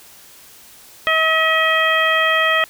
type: harmonic tone with a mistuned harmonic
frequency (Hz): 640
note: D#5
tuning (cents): +49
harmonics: 1 / 2 / 3 / 4 / 5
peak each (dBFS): -21 / -19 / -17 / -22 / -22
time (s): 1.07-2.64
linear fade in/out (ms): 0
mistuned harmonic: 4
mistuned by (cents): -22
effects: white hiss -44 dBFS RMS until 2.69 s